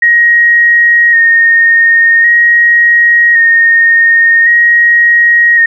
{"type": "tone with vibrato", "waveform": "sine", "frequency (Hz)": 1864.7, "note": "A#6", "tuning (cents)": 0, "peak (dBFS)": -3, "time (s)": [0.02, 5.66], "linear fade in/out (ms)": 5, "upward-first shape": "square", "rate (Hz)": 0.45, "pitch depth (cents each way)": 19, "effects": []}